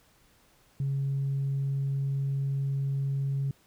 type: tone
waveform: sine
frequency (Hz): 137.6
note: C#3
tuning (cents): -12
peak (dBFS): -25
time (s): 0.8-3.51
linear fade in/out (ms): 2
effects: tanh soft clip ceiling -23 dBFS + pink hiss -63 dBFS RMS until 3.66 s